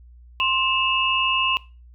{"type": "tone cluster", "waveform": "sine", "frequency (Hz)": [1050, 2643, 2850], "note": ["C6", "E7", "F7"], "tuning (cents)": [6, 4, 34], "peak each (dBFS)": [-23, -23, -23], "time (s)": [0.4, 1.57], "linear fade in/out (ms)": 0, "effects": ["noise-tail reverb RT60 0.3 s tail -19 dB re dry", "added 60 Hz sine -44 dBFS peak until 1.94 s"]}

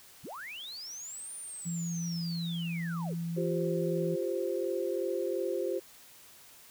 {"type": "linear two-way sweep", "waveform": "sine", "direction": "up then down", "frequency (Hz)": [44.36, 9397, 292.9], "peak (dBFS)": -40, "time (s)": [0.23, 3.15], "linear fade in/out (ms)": 20, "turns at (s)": 1.35}
{"type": "tone with pitch glide", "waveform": "sine", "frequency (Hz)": [169.3, 167.36], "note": ["E3", "E3"], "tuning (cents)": [46, 27], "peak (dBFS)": -32, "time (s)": [1.65, 4.16], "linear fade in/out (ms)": 20, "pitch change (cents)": -19, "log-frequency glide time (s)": [2.31, 3.7]}
{"type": "chord", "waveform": "sine", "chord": "F suspended second", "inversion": "none", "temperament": "equal", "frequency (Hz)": [349.2, 392, 523.3], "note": ["F4", "G4", "C5"], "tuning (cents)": [0, 0, 0], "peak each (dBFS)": -34, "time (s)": [3.36, 5.8], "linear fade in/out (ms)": 20}
{"effects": ["white hiss -55 dBFS RMS until 6.7 s"]}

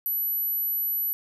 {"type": "tone", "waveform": "sine", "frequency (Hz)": 11840, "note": "F#9", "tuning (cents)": 0, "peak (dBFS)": -24, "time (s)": [0.06, 1.13], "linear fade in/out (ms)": 0, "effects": []}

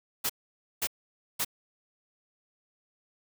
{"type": "noise bursts", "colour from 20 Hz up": "white", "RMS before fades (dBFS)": -29, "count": 3, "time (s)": [0.24, 1.448], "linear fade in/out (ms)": 10, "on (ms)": 56, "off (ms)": 520, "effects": []}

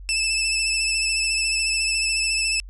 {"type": "tone with vibrato", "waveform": "20% pulse", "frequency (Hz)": 2635, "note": "E7", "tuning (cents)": -1, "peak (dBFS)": -15, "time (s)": [0.09, 2.6], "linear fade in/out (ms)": 0, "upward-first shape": "sine", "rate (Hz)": 14, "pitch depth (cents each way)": 26, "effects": ["added 46 Hz sine -36 dBFS peak until 2.69 s", "resampled to 32000 Hz"]}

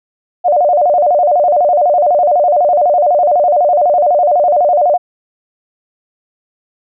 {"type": "tone with vibrato", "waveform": "sine", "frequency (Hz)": 650, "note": "E5", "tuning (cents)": -24, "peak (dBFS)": -7, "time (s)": [0.44, 4.98], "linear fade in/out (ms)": 20, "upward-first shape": "square", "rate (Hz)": 12, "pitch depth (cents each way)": 170, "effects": []}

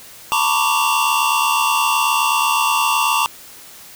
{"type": "tone cluster", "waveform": "square", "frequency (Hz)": [895, 974, 1105, 1173, 2754], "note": ["A5", "B5", "C#6", "D6", "F7"], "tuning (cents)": [29, -24, -6, -2, -25], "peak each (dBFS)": -22, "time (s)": [0.32, 3.26], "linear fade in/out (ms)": 0, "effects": ["white hiss -40 dBFS RMS until 3.95 s"]}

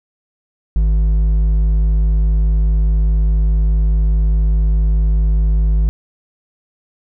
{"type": "tone with hard clipping", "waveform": "sine", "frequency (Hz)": 52.4, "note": "G#1", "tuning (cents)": 16, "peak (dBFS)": -12, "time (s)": [0.76, 5.89], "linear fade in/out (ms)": 0, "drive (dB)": 5, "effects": []}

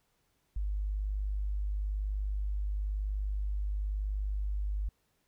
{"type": "tone", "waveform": "sine", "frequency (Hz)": 50.5, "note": "G#1", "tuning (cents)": -48, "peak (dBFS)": -30, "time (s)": [0.56, 4.89], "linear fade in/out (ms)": 5, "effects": ["pink hiss -75 dBFS RMS until 5.27 s"]}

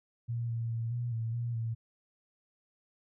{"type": "tone with pitch steps", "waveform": "sine", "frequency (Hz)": [117.7, 115.6, 114.8, 120.4, 113.6, 118.7, 114], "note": ["A#2", "A#2", "A#2", "B2", "A#2", "A#2", "A#2"], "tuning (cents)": [17, -14, -26, -44, -44, 32, -38], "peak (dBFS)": -31, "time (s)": [0.28, 1.75], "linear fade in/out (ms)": 20, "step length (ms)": 210, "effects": []}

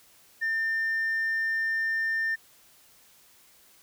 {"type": "tone", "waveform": "sine", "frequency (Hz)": 1800, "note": "A6", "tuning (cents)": 39, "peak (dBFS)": -23, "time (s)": [0.41, 2.36], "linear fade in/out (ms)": 20, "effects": ["tanh soft clip ceiling -23 dBFS", "white hiss -58 dBFS RMS until 3.82 s"]}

